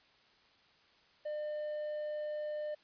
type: tone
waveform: triangle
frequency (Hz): 602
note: D5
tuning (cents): +43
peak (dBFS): -34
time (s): 1.25-2.75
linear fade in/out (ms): 10
effects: white hiss -66 dBFS RMS until 2.83 s + resampled to 11025 Hz